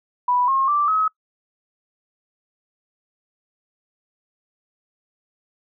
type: tone with pitch steps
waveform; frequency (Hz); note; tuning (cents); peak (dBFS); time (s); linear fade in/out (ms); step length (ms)
sine; 986 / 1075.2 / 1172.6 / 1278.7; B5 / C6 / D6 / D#6; -3 / +47 / -3 / +47; -16; 0.28-1.08; 5; 200
effects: noise-tail reverb RT60 0.1 s tail -24 dB re dry